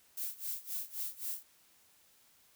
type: noise with tremolo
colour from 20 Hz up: violet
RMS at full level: -37 dBFS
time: 0.17-1.43 s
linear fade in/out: 5 ms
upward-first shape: sine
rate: 3.8 Hz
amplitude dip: 90%
effects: white hiss -66 dBFS RMS until 2.55 s